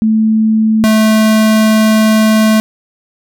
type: tone pair in turn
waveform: sine / square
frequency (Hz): 219.2 / 217.8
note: A3 / A3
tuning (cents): -6 / -17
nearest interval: unison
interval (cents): 11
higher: first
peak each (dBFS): -7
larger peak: neither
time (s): 0.02-0.84 / 0.84-2.6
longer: second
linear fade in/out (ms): 0
effects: none